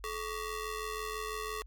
sawtooth ring-modulated tone, 776 Hz, G5, 18 cents flat, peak -29 dBFS, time 0.04-1.62 s, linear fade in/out 0 ms, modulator 345 Hz, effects added 47 Hz sine -47 dBFS peak until 1.66 s + MP3 96 kbps

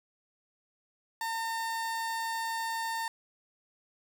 30% pulse tone, 908 Hz, A#5, 46 cents flat, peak -29 dBFS, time 1.21-3.08 s, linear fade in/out 2 ms, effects none

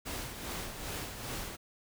pink noise with tremolo, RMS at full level -38 dBFS, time 0.05-1.57 s, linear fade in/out 20 ms, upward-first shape sine, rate 2.5 Hz, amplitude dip 50%, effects none

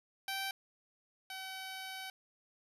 10% pulse tone pair in turn, 777 / 761 Hz, G5 / F#5, -16 / +48 cents, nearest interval unison, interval 36 cents, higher first, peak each -28 / -34 dBFS, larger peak first, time 0.28-0.51 / 1.3-2.1 s, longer second, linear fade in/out 2 ms, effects resampled to 32000 Hz

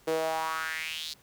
sawtooth tone with high-pass filter sweep, 160 Hz, D#3, 49 cents sharp, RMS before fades -32 dBFS, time 0.07-1.14 s, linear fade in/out 10 ms, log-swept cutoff 420 to 4400 Hz, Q 4.2, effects pink hiss -60 dBFS RMS until 1.22 s

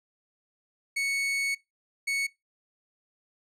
40% pulse tone bursts at uneven times, 2217 Hz, C#7, in tune, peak -25 dBFS, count 2, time 0.96-1.55 / 2.07-2.27 s, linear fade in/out 10 ms, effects noise-tail reverb RT60 0.2 s tail -22 dB re dry + low-pass 10000 Hz 12 dB/octave

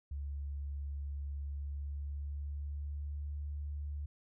sine tone with pitch glide, 70.9 to 72.89 Hz, C#2 to D2, +40 to -12 cents, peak -37 dBFS, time 0.11-4.06 s, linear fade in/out 5 ms, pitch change +48 cents, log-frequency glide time 1.42-3.34 s, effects none

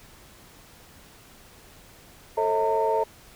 sine tone cluster, 442.1 / 541 / 639 / 912 Hz, A4 / C#5 / D#5 / A#5, +8 / -42 / +46 / -38 cents, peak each -24 / -29 / -27 / -24 dBFS, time 2.37-3.04 s, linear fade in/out 10 ms, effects tanh soft clip ceiling -13 dBFS + pink hiss -51 dBFS RMS until 3.35 s

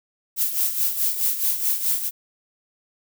violet noise with tremolo, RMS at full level -20 dBFS, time 0.36-2.11 s, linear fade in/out 50 ms, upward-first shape sine, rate 4.7 Hz, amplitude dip 65%, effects none

